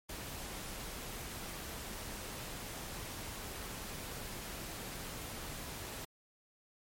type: noise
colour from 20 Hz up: pink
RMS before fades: -44 dBFS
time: 0.09-6.05 s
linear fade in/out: 5 ms
effects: MP3 64 kbps